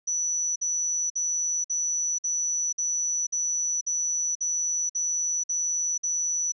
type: tone bursts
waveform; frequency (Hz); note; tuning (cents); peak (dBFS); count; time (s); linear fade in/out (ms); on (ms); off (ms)
sine; 5930; F#8; +3; -24; 12; 0.07-6.522; 10; 490; 52
effects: none